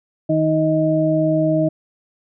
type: harmonic tone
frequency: 157.1 Hz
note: D#3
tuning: 17 cents sharp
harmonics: 1 / 2 / 4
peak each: -20 / -18 / -18 dBFS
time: 0.29-1.69 s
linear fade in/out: 10 ms
effects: none